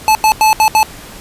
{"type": "tone bursts at uneven times", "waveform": "square", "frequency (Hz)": 868, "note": "A5", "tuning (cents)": -24, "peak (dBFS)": -7, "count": 5, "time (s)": [[0.08, 0.15], [0.24, 0.32], [0.41, 0.53], [0.6, 0.68], [0.75, 0.83]], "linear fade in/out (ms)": 0, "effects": ["pink hiss -33 dBFS RMS until 1.2 s", "resampled to 32000 Hz"]}